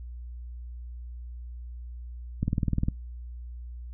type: click train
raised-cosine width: 5 ms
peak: -13 dBFS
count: 10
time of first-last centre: 2.43-2.885 s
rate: 19.8 Hz
effects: noise-tail reverb RT60 0.2 s tail -24 dB re dry + added 60 Hz sine -37 dBFS peak until 3.93 s